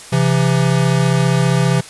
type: tone pair together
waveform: square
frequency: 133.1 / 168.1 Hz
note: C3 / E3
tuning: +30 / +34 cents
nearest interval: major third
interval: 404 cents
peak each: -15 / -16 dBFS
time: 0.12-1.81 s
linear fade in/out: 10 ms
effects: white hiss -36 dBFS RMS until 1.89 s + resampled to 24000 Hz